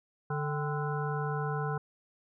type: harmonic tone with a mistuned harmonic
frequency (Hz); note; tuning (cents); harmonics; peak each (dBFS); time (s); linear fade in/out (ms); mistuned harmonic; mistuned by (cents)
146.8; D3; 0; 1 / 3 / 5 / 7 / 9 / 10; -32 / -37 / -39 / -40 / -42 / -42; 0.3-1.78; 5; 5; +100
effects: none